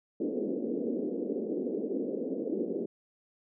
white band-pass noise, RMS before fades -33 dBFS, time 0.2-2.86 s, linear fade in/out 5 ms, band 210 to 480 Hz, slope 48 dB/octave, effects none

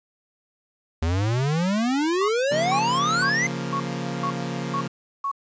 square exponential sweep, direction up, 78.1 to 2103 Hz, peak -21 dBFS, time 1.02-3.47 s, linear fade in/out 5 ms
sine tone bursts, 1108.7 Hz, C#6, in tune, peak -23 dBFS, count 7, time 2.21-5.315 s, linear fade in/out 5 ms, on 75 ms, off 430 ms
sawtooth chord, Bb minor, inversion first, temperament equal, 138.59 / 174.61 / 233.1 Hz, Db3 / F3 / Bb3, 0 / 0 / 0 cents, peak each -27 / -27 / -28 dBFS, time 2.51-4.88 s, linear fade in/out 10 ms
effects resampled to 16000 Hz + 9-bit

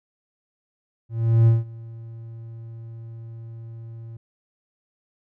triangle tone with ADSR envelope, 114.4 Hz, A#2, 32 cents flat, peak -9 dBFS, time 1.09-4.17 s, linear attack 380 ms, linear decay 170 ms, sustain -24 dB, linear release 5 ms, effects none

